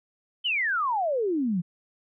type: exponential sweep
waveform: sine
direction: down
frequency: 3139 to 164 Hz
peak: -23 dBFS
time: 0.44-1.62 s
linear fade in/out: 20 ms
effects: none